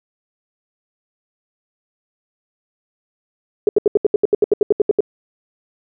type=tone bursts; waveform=sine; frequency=415.3 Hz; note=G#4; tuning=in tune; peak=-8 dBFS; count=15; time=3.67-5.006 s; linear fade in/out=2 ms; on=20 ms; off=74 ms; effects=none